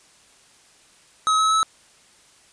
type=tone with pitch steps; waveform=square; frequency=1277 / 1288.9 / 1300.8 Hz; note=D#6 / E6 / E6; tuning=+45 / -39 / -23 cents; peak=-17 dBFS; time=1.27-1.63 s; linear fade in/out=0 ms; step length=120 ms; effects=white hiss -54 dBFS RMS until 2.52 s + resampled to 22050 Hz